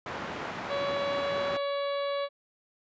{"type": "band-pass noise", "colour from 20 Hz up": "white", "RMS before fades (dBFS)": -37, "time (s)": [0.06, 1.57], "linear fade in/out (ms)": 2, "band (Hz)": [100, 1400], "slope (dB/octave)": 12}
{"type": "harmonic tone", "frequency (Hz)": 564, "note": "C#5", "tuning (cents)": 30, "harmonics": [1, 2, 3, 4, 5, 6, 7, 8], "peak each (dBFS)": [-29, -36, -45, -44, -49, -45, -44, -55], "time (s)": [0.68, 2.29], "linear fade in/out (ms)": 50}
{"effects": ["resampled to 16000 Hz"]}